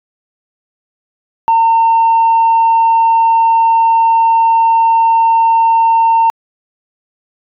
sine tone, 910 Hz, A#5, 42 cents flat, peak -5 dBFS, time 1.48-6.3 s, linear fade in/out 0 ms, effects tanh soft clip ceiling -4 dBFS

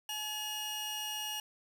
sawtooth tone pair together, 853 / 2869 Hz, G#5 / F7, +46 / +46 cents, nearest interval octave + major sixth, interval 2100 cents, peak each -39 / -34 dBFS, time 0.09-1.4 s, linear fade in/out 2 ms, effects none

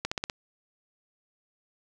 accelerating click train, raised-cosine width 0.2 ms, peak -12 dBFS, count 5, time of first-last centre 0.05-0.299 s, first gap 65 ms, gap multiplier 0.97, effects none

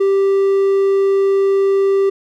triangle tone, 392 Hz, G4, in tune, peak -9 dBFS, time 0-2.1 s, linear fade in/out 10 ms, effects none

